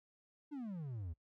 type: exponential sweep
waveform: triangle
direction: down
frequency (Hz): 308.3 to 76.4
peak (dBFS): -39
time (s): 0.51-1.14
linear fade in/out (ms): 20
effects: noise-tail reverb RT60 0.1 s tail -22 dB re dry